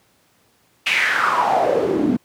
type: noise with band-pass filter sweep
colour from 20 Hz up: pink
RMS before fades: -18 dBFS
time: 0.86-2.17 s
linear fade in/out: 10 ms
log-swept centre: 2700 to 230 Hz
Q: 5.4
effects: pink hiss -59 dBFS RMS until 2.24 s + high-pass 100 Hz 12 dB/octave